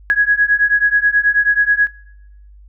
sine beating tone pair, 1661.2 / 1670.5 Hz, G#6 / G#6, 0 / +10 cents, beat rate 9.3 Hz, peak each -14 dBFS, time 0.1-1.87 s, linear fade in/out 0 ms, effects noise-tail reverb RT60 0.8 s tail -21 dB re dry + added 50 Hz sine -39 dBFS peak until 2.68 s

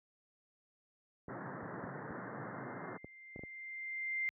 pink band-pass noise, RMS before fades -45 dBFS, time 1.28-2.98 s, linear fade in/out 20 ms, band 110 to 1900 Hz, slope 96 dB/octave
clicks, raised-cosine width 2 ms, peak -33 dBFS, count 8, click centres 1.283 / 1.63 / 1.84 / 2.107 / 3.045 / 3.361 / 3.393 / 3.436 s
sine tone with exponential growth, 2093 Hz, C7, in tune, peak -32 dBFS, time 2.17-4.29 s, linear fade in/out 0 ms, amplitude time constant 460 ms
effects high-pass 60 Hz 12 dB/octave

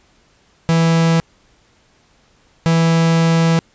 45% pulse tone pair in turn, 164.81 / 164.81 Hz, E3 / E3, 0 / 0 cents, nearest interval unison, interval 0 cents, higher neither, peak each -11 dBFS, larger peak neither, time 0.69-1.2 / 2.66-3.59 s, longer second, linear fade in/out 0 ms, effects pink hiss -55 dBFS RMS until 3.74 s + resampled to 16000 Hz

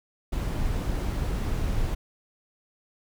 brown noise, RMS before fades -27 dBFS, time 0.32-1.95 s, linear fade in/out 10 ms, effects none

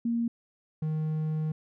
sine / triangle tone pair in turn, 233.5 / 155.84 Hz, A#3 / D#3, +3 / +3 cents, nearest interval perfect fifth, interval 700 cents, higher first, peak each -25 dBFS, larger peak neither, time 0.05-0.28 / 0.82-1.52 s, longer second, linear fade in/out 5 ms, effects none

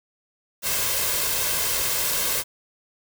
white noise with comb filter, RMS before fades -24 dBFS, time 0.62-2.44 s, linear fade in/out 50 ms, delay 1.9 ms, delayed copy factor +0.5, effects none

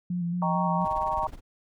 sine tone with vibrato, 174.61 Hz, F3, in tune, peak -26 dBFS, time 0.1-0.85 s, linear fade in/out 5 ms, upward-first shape square, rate 4.4 Hz, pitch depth 29 cents each way
sine chord, Eb dominant seventh, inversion none, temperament equal, 622.3 / 784 / 932.3 / 1108.7 Hz, Eb5 / G5 / Bb5 / Db6, 0 / 0 / 0 / 0 cents, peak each -33 / -31 / -28 / -31 dBFS, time 0.42-1.27 s, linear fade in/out 2 ms
brown noise with tremolo, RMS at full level -36 dBFS, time 0.8-1.41 s, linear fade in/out 50 ms, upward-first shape sine, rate 19 Hz, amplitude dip 85%
effects none

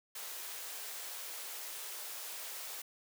white high-pass noise, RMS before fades -44 dBFS, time 0.15-2.82 s, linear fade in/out 5 ms, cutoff 410 Hz, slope 24 dB/octave, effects none

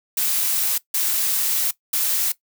blue noise bursts at uneven times, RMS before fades -21 dBFS, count 3, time 0.17-0.78 / 0.94-1.71 / 1.93-2.32 s, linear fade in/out 5 ms, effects noise-tail reverb RT60 0.1 s tail -18 dB re dry

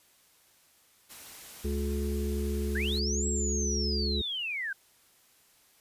white noise, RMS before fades -47 dBFS, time 1.09-3 s, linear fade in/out 20 ms
harmonic tone, 71.3 Hz, C#2, 49 cents sharp, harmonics 1 / 3 / 5 / 6, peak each -30 / -35 / -37 / -38 dBFS, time 1.64-4.22 s, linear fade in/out 10 ms
sine linear two-way sweep, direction up then down, 1501 to 7760 to 1507 Hz, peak -31 dBFS, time 2.75-4.73 s, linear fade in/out 5 ms, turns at 3.27 s
effects white hiss -63 dBFS RMS until 5.8 s + resampled to 32000 Hz

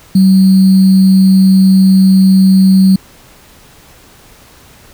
sine tone with sample-and-hold, 190 Hz, F#3, 46 cents sharp, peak -3 dBFS, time 0.15-2.96 s, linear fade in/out 5 ms, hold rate 4410 Hz, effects pink hiss -41 dBFS RMS until 4.93 s

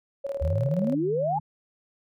sine tone with tremolo, 554.4 Hz, C#5, in tune, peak -26 dBFS, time 0.24-0.95 s, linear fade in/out 10 ms, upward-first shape square, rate 19 Hz, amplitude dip 65%
sine exponential sweep, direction up, 69.3 to 875 Hz, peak -23 dBFS, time 0.41-1.39 s, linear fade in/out 10 ms
sine tone with pitch glide, 156.2 to 153.78 Hz, D#3 to D#3, +7 to -20 cents, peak -32 dBFS, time 0.44-1.4 s, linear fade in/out 5 ms, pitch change -27 cents, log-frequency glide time 0.85-0.91 s
effects none

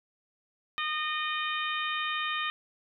harmonic tone, 613 Hz, D#5, 26 cents flat, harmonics 2 / 3 / 4 / 5 / 6, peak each -33 / -35 / -36 / -37 / -38 dBFS, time 0.78-2.5 s, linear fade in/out 0 ms, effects none

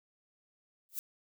violet noise with exponential growth, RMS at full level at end -32 dBFS, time 0.89-0.99 s, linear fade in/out 0 ms, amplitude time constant 20 ms, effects none

